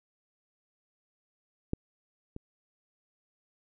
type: clicks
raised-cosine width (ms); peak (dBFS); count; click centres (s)
3; -16 / -27; 2; 1.734 / 2.364
effects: none